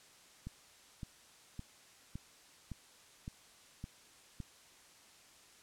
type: click train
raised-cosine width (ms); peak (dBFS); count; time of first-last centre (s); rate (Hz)
5; -30; 8; 0.47-4.403; 1.78
effects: white hiss -61 dBFS RMS until 5.62 s + low-pass 9000 Hz 12 dB/octave